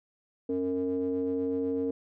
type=ring-modulated tone; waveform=triangle; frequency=92.5 Hz; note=F#2; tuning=in tune; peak=-22 dBFS; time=0.49-1.91 s; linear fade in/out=5 ms; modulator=366 Hz; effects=none